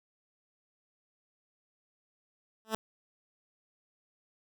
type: tone with exponential growth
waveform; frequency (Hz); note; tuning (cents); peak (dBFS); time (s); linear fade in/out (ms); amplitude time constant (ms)
10% pulse; 220; A3; 0; -18; 2.65-2.75; 0; 20
effects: none